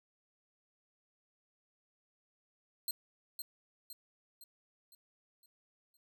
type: tone with echo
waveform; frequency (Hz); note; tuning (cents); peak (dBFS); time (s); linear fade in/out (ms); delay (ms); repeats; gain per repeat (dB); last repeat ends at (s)
10% pulse; 4186; C8; 0; -27; 2.88-2.91; 2; 510; 6; -6; 5.97
effects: none